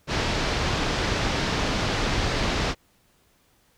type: low-pass noise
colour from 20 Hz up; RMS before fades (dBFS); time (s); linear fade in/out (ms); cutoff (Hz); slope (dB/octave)
pink; -25; 0.07-2.75; 50; 5500; 24
effects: pink hiss -63 dBFS RMS until 3.77 s